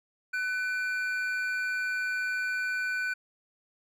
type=tone pair together; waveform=triangle; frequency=1500 / 2381 Hz; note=F#6 / D7; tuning=+23 / +23 cents; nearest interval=minor sixth; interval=800 cents; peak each=-27 / -35 dBFS; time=0.33-3.14 s; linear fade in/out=10 ms; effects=none